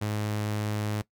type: tone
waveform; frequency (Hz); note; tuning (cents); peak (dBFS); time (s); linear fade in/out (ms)
sawtooth; 105.6; G#2; +29; -24; 0.01-1.02; 10
effects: noise-tail reverb RT60 0.1 s tail -19 dB re dry